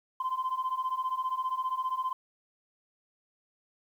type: beating tone pair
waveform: sine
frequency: 1024 / 1039 Hz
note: C6 / C6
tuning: -38 / -12 cents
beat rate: 15 Hz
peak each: -32 / -30 dBFS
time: 0.2-2.13 s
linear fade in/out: 5 ms
effects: tanh soft clip ceiling -24 dBFS + 10-bit